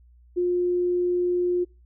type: tone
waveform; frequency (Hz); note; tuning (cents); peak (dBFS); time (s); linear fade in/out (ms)
sine; 355.5; F4; +31; -20; 0.36-1.65; 20
effects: noise-tail reverb RT60 0.3 s tail -26 dB re dry + added 60 Hz sine -51 dBFS peak until 1.85 s